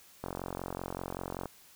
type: click train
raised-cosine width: 1 ms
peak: -22 dBFS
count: 56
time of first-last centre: 0.24-1.457 s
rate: 45.2 Hz
effects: white hiss -58 dBFS RMS until 1.75 s